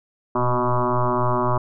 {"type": "tone with frequency modulation", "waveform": "sine", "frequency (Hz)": 493.9, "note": "B4", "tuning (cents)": 0, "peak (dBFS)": -17, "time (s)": [0.35, 1.58], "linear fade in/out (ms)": 5, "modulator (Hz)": 123, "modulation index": 5.6, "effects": []}